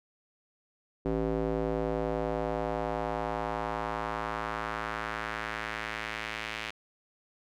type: tone with band-pass filter sweep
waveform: square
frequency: 55 Hz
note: A1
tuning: in tune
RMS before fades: -33 dBFS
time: 1.05-6.71 s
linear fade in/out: 10 ms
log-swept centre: 380 to 2500 Hz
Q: 1.6
effects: none